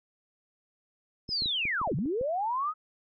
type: linear two-way sweep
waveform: sine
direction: down then up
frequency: 5274 to 118.2 to 1291 Hz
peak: -27 dBFS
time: 1.28-2.74 s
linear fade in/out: 50 ms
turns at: 1.95 s
type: clicks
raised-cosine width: 3 ms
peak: -28 dBFS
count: 10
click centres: 1.291 / 1.421 / 1.459 / 1.654 / 1.815 / 1.875 / 1.917 / 1.988 / 2.058 / 2.212 s
effects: none